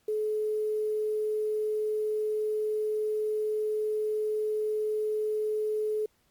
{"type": "tone with quantisation", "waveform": "sine", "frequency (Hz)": 428.2, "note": "A4", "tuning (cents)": -47, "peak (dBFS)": -26, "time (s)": [0.08, 6.06], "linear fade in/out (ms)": 5, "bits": 9, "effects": ["pink hiss -69 dBFS RMS until 6.3 s", "MP3 96 kbps"]}